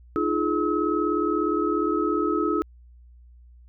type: tone cluster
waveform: sine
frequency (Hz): 305.5 / 345.1 / 422.3 / 1284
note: D#4 / F4 / G#4 / E6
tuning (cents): -32 / -21 / +29 / -46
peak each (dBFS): -26 / -26 / -27 / -27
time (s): 0.16-2.62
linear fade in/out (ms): 0
effects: added 60 Hz sine -47 dBFS peak until 3.68 s